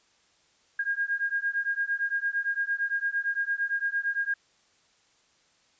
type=beating tone pair; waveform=sine; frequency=1619 / 1627.8 Hz; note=G#6 / G#6; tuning=-45 / -35 cents; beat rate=8.8 Hz; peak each=-29 dBFS; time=0.79-4.34 s; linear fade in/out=5 ms; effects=white hiss -65 dBFS RMS until 5.79 s + resampled to 16000 Hz